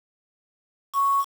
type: tone with quantisation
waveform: sine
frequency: 1108.7 Hz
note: C#6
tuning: in tune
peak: -18 dBFS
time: 0.93-1.25 s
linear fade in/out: 50 ms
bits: 6
effects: none